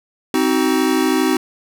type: chord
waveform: square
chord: C diminished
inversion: none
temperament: just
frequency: 261.6 / 314 / 376.7 Hz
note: C4 / Eb4 / Gb4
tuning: 0 / +16 / +31 cents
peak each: -19 / -19 / -20 dBFS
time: 0.34-1.37 s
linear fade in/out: 2 ms
effects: none